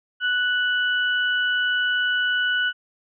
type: tone pair together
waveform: sine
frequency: 1481.3 / 2960 Hz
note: F#6 / F#7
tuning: +2 / 0 cents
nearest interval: octave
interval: 1198 cents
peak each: -20 / -26 dBFS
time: 0.2-2.73 s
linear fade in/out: 50 ms
effects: none